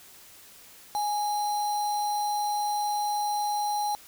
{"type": "tone with sample-and-hold", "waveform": "sine", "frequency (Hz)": 831, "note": "G#5", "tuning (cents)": 1, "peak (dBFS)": -25, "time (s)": [0.95, 3.95], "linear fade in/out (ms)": 0, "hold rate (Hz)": 4900, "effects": ["white hiss -51 dBFS RMS until 4.07 s"]}